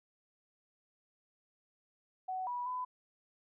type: tone with pitch steps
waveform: sine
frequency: 748 / 977 / 1003 Hz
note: F#5 / B5 / B5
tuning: +19 / -19 / +26 cents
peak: -35 dBFS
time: 2.28-2.85 s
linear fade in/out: 10 ms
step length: 190 ms
effects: none